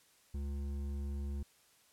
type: tone with hard clipping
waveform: triangle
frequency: 70.4 Hz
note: C#2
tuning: 27 cents sharp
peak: -38 dBFS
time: 0.34-1.43 s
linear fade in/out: 5 ms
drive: 13 dB
effects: white hiss -67 dBFS RMS until 1.92 s + low-pass 12000 Hz 12 dB/octave